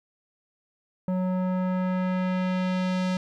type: tone with low-pass filter sweep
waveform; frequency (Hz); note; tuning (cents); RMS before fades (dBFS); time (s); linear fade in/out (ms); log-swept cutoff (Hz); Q
square; 184.3; F#3; -7; -26; 1.08-3.17; 2; 760 to 5300; 0.92
effects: 11-bit